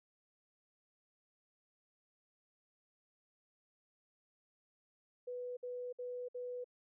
sine tone bursts, 493.9 Hz, B4, in tune, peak -40 dBFS, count 4, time 5.27-6.644 s, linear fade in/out 10 ms, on 300 ms, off 58 ms, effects none

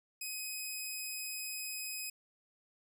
10% pulse tone, 2523 Hz, D#7, 23 cents sharp, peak -30 dBFS, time 0.21-2.1 s, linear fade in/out 5 ms, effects none

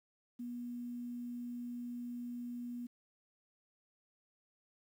sine tone with quantisation, 241.8 Hz, B3, 36 cents flat, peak -40 dBFS, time 0.39-2.87 s, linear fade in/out 10 ms, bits 11, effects none

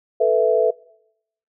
sine chord, A suspended second, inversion none, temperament equal, 440 / 493.9 / 659.3 Hz, A4 / B4 / E5, 0 / 0 / 0 cents, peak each -18 dBFS, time 0.2-0.71 s, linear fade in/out 10 ms, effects noise-tail reverb RT60 0.8 s tail -24 dB re dry

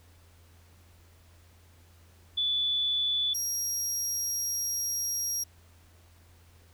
sine / 30% pulse tone pair in turn, 3466 / 5642 Hz, A7 / F8, -27 / +17 cents, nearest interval minor sixth, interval 844 cents, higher second, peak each -25 dBFS, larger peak neither, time 2.37-3.34 / 3.34-5.44 s, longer second, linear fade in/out 10 ms, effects added 85 Hz sine -56 dBFS peak until 6.73 s + pink hiss -62 dBFS RMS until 6.73 s

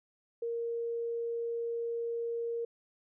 sine tone, 466.2 Hz, A#4, in tune, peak -32 dBFS, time 0.42-2.65 s, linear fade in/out 5 ms, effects none

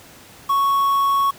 triangle tone with quantisation, 1108.7 Hz, C#6, in tune, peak -13 dBFS, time 0.49-1.31 s, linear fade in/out 10 ms, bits 6, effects pink hiss -44 dBFS RMS until 1.38 s + high-pass 80 Hz 12 dB/octave

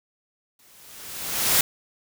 white noise with exponential growth, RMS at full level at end -17 dBFS, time 0.59-1.61 s, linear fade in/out 2 ms, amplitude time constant 220 ms, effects none

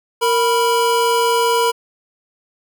square tone pair together, 464.1 / 982.5 Hz, A#4 / B5, -8 / -9 cents, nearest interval octave + minor second, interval 1299 cents, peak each -17 dBFS, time 0.21-1.72 s, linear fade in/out 20 ms, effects none

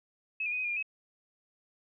sine tone with pitch steps, 2576 / 2420 / 2491 / 2516 / 2420 / 2405 / 2562 Hz, E7 / D#7 / D#7 / D#7 / D#7 / D7 / E7, -41 / -49 / +1 / +19 / -49 / +41 / -50 cents, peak -30 dBFS, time 0.4-0.827 s, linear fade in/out 5 ms, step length 61 ms, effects none

